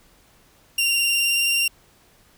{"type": "tone with vibrato", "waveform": "sawtooth", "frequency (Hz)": 2772, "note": "F7", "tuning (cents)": -14, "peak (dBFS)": -15, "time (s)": [0.78, 1.68], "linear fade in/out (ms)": 5, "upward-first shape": "sine", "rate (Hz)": 19, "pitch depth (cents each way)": 17, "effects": ["pink hiss -56 dBFS RMS until 2.37 s"]}